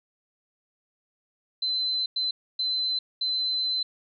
sine tone bursts at uneven times, 4054 Hz, B7, 45 cents sharp, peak -24 dBFS, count 4, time 1.62-2.06 / 2.16-2.31 / 2.59-2.99 / 3.21-3.83 s, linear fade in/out 5 ms, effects none

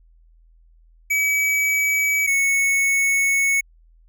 square tone pair in turn, 2282 / 2209 Hz, C#7 / C#7, +50 / -7 cents, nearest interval minor second, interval 57 cents, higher first, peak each -18 / -17 dBFS, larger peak second, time 1.1-2.27 / 2.27-3.61 s, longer second, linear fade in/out 10 ms, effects added 41 Hz sine -50 dBFS peak until 4.08 s

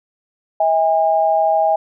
sine tone pair together, 644 / 811.4 Hz, E5 / G#5, -41 / -41 cents, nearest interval major third, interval 400 cents, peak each -15 dBFS, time 0.6-1.76 s, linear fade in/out 5 ms, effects none

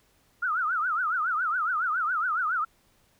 sine tone with vibrato, 1355 Hz, E6, 47 cents sharp, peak -24 dBFS, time 0.42-2.65 s, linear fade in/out 10 ms, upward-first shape triangle, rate 7.2 Hz, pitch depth 230 cents each way, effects pink hiss -65 dBFS RMS until 3.19 s

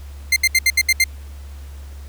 sawtooth tone bursts, 2093 Hz, C7, in tune, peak -8 dBFS, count 7, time 0.32-1.041 s, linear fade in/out 5 ms, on 43 ms, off 70 ms, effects added 70 Hz sine -32 dBFS peak until 2.08 s + pink hiss -48 dBFS RMS until 2.08 s

